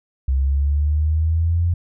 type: linear sweep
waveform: sine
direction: up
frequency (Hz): 65.5 to 87.31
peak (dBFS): -15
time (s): 0.28-1.74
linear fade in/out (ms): 5
effects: none

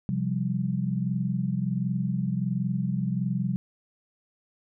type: chord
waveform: sine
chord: C suspended fourth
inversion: none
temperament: equal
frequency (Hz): 130.81 / 174.61 / 196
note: C3 / F3 / G3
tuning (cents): 0 / 0 / 0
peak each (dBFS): -29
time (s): 0.09-3.56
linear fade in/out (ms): 0
effects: none

